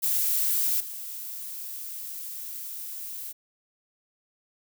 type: noise with level steps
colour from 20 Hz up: violet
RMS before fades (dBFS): -25 / -37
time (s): 0.02-3.33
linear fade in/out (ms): 20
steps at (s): 0.8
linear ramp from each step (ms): 5
effects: none